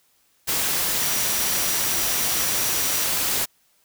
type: tone in noise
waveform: sine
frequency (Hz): 5810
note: F#8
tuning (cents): -32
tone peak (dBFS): -31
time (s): 0.99-3.06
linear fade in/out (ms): 20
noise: white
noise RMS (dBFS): -23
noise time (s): 0.47-3.46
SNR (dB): -11
effects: white hiss -63 dBFS RMS until 3.84 s